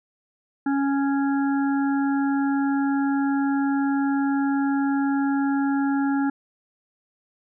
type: harmonic tone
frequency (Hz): 277.2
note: C#4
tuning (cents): 0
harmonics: 1 / 3 / 5 / 6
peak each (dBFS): -20 / -30 / -34 / -36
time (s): 0.66-6.3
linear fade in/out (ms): 5
effects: none